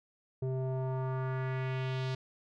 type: tone with low-pass filter sweep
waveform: square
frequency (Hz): 130.5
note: C3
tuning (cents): -4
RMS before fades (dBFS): -34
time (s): 0.42-2.15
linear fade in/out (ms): 5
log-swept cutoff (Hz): 460 to 4400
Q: 1.8
effects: none